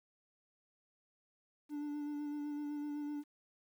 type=tone with vibrato; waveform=triangle; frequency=293.7 Hz; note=D4; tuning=in tune; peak=-36 dBFS; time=1.69-3.24 s; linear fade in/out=50 ms; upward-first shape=sine; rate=7.9 Hz; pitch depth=20 cents each way; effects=11-bit